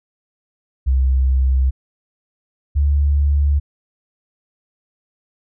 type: tone pair in turn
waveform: sine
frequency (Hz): 65.41 / 71.83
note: C2 / D2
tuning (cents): 0 / -38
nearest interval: major second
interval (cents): 162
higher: second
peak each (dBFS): -12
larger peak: neither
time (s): 0.86-1.71 / 2.75-3.6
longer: neither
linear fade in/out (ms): 20
effects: none